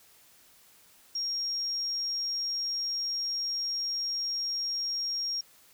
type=tone; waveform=sine; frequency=5580 Hz; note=F8; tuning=2 cents flat; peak=-29 dBFS; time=1.15-5.41 s; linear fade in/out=5 ms; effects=white hiss -59 dBFS RMS until 5.73 s